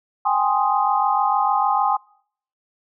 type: chord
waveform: sine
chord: Ab major seventh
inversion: third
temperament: equal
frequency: 784 / 830.6 / 1046.5 / 1244.5 Hz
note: G5 / Ab5 / C6 / Eb6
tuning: 0 / 0 / 0 / 0 cents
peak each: -22 / -20 / -22 / -24 dBFS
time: 0.25-1.97 s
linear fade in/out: 10 ms
effects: noise-tail reverb RT60 0.6 s tail -25 dB re dry